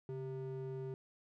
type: ring-modulated tone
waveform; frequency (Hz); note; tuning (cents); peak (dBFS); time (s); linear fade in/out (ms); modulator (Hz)
triangle; 264.7; C4; +20; -35; 0.09-0.94; 0; 127
effects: none